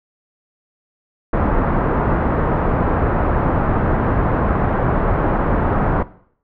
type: low-pass noise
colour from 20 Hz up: pink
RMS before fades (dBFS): -17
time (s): 1.33-6.03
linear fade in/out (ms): 5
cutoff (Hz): 1400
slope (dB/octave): 24
effects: noise-tail reverb RT60 0.6 s tail -18 dB re dry